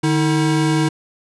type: tone pair together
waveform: square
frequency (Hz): 150.7 / 319.3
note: D3 / D#4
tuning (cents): +45 / +45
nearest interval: octave + minor second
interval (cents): 1300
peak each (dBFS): -18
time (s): 0.03-0.89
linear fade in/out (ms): 10
effects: resampled to 24000 Hz